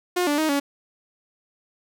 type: tone with pitch steps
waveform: sawtooth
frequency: 357.8 / 291.8 / 313.3 / 282.4 Hz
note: F4 / D4 / D#4 / C#4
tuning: +42 / -11 / +12 / +32 cents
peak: -16 dBFS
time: 0.16-0.6 s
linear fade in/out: 10 ms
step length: 110 ms
effects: none